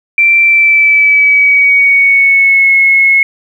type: tone with pitch glide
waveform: sine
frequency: 2349 to 2179 Hz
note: D7 to C#7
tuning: 0 to -30 cents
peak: -4 dBFS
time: 0.18-3.23 s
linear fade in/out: 2 ms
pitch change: -130 cents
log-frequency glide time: 0.4-2.74 s
effects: 7-bit